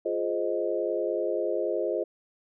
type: chord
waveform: sine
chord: F minor seventh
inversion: none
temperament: equal with one note detuned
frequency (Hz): 349.2 / 419.6 / 523.3 / 622.3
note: F4 / Ab4 / C5 / Eb5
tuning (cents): 0 / +18 / 0 / 0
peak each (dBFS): -31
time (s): 0.05-2.04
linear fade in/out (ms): 10
effects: none